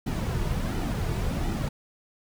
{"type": "noise with flanger", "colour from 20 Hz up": "brown", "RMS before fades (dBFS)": -28, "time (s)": [0.06, 1.69], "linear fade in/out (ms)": 10, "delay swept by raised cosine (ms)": [1.8, 3.8], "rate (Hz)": 1.4, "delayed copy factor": -0.55, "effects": []}